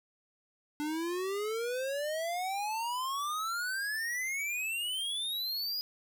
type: exponential sweep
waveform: square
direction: up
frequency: 293.7 to 4978 Hz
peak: -33 dBFS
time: 0.8-5.81 s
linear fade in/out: 0 ms
effects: 10-bit